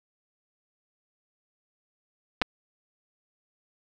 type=clicks; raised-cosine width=0.3 ms; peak=-8 dBFS; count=2; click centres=2.416 / 2.42 s; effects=none